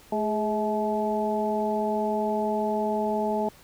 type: harmonic tone with a mistuned harmonic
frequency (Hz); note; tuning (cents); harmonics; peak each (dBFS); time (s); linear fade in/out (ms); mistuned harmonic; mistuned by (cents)
214.8; A3; -41; 1 / 2 / 3 / 4; -29 / -29 / -29 / -29; 0.12-3.49; 5; 2; -51
effects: pink hiss -53 dBFS RMS until 3.63 s